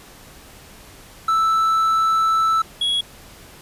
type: tone pair in turn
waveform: triangle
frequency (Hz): 1318.5 / 3336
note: E6 / G#7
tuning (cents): 0 / +7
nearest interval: octave + major third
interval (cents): 1607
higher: second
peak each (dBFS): -13 / -16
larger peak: first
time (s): 1.28-2.62 / 2.81-3.01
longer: first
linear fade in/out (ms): 5
effects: pink hiss -44 dBFS RMS until 3.61 s + resampled to 32000 Hz

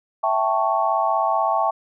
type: chord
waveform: sine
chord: A dominant seventh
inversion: second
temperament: equal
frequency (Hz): 659.3 / 784 / 880 / 1108.7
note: E5 / G5 / A5 / C#6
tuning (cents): 0 / 0 / 0 / 0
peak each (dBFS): -23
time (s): 0.23-1.71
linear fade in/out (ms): 10
effects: none

